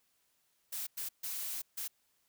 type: noise bursts at uneven times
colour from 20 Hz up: blue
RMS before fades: -39 dBFS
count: 4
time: 0.72-0.87 / 0.97-1.09 / 1.23-1.62 / 1.77-1.88 s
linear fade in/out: 10 ms
effects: white hiss -75 dBFS RMS until 2.28 s